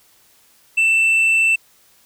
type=tone with tanh clipping; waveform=sine; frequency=2666 Hz; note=E7; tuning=19 cents sharp; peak=-13 dBFS; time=0.77-1.56 s; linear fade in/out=10 ms; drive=3 dB; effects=white hiss -54 dBFS RMS until 2.05 s